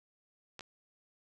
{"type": "clicks", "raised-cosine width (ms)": 0.2, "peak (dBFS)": -28, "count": 2, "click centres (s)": [0.593, 0.608], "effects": []}